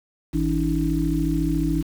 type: harmonic tone with a mistuned harmonic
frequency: 53.1 Hz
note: G#1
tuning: 39 cents sharp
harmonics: 1 / 3 / 5 / 6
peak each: -25 / -25 / -25 / -25 dBFS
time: 0.33-1.83 s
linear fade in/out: 20 ms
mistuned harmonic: 5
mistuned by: +120 cents
effects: 7-bit